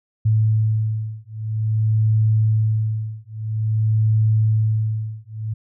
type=beating tone pair; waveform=sine; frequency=109 / 109.5 Hz; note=A2 / A2; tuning=-16 / -8 cents; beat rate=0.5 Hz; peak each=-19 dBFS; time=0.25-5.54 s; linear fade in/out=10 ms; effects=none

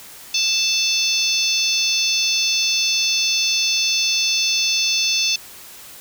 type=harmonic tone; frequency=880 Hz; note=A5; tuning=in tune; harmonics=3 / 4 / 5 / 6 / 7; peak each=-23 / -23 / -23 / -23 / -23 dBFS; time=0.34-5.36 s; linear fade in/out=5 ms; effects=white hiss -40 dBFS RMS until 6 s

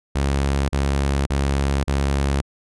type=tone bursts; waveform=sawtooth; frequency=69.3 Hz; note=C#2; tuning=in tune; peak=-14 dBFS; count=4; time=0.15-2.415 s; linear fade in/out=10 ms; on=540 ms; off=35 ms; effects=resampled to 24000 Hz

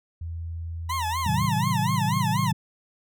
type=tone; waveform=sine; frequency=83.2 Hz; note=E2; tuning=17 cents sharp; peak=-30 dBFS; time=0.21-1.46 s; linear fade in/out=5 ms
type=tone with vibrato; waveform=40% pulse; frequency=957 Hz; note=A#5; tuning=45 cents sharp; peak=-25 dBFS; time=0.89-2.52 s; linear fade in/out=10 ms; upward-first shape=sine; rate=4.1 Hz; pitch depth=210 cents each way
type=chord; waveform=sine; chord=A diminished seventh; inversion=none; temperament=just; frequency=110 / 132 / 158.4 / 190.08 Hz; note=A2 / C3 / Eb3 / Gb3; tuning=0 / +16 / +31 / +47 cents; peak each=-28 dBFS; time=1.26-2.53 s; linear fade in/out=5 ms
effects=none

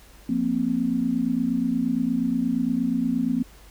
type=chord; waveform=sine; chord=F suspended fourth; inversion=none; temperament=equal; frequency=174.61 / 233.1 / 261.6 Hz; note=F3 / Bb3 / C4; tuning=0 / 0 / 0 cents; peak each=-30 / -24 / -24 dBFS; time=0.29-3.43 s; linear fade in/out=5 ms; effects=added 50 Hz sine -49 dBFS peak until 3.7 s + pink hiss -52 dBFS RMS until 3.7 s

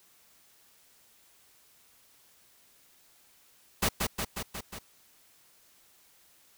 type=noise with echo; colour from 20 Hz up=pink; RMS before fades=-26 dBFS; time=3.82-3.89 s; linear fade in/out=10 ms; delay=180 ms; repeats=5; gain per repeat=-3 dB; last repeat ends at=4.79 s; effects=white hiss -62 dBFS RMS until 6.57 s

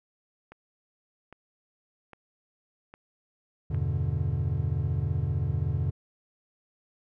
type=click train; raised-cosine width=0.5 ms; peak=-31 dBFS; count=5; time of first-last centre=0.52-3.746 s; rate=1.24 Hz
type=chord; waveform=triangle; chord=E minor seventh; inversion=none; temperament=equal; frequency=82.41 / 98 / 123.47 / 146.83 Hz; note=E2 / G2 / B2 / D3; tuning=0 / 0 / 0 / 0 cents; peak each=-29 dBFS; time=3.7-5.91 s; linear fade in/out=10 ms
effects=none

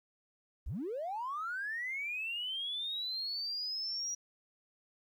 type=linear sweep; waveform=triangle; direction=up; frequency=32.87 to 5780 Hz; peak=-32 dBFS; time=0.66-4.15 s; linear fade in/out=10 ms; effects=tanh soft clip ceiling -33 dBFS + 12-bit

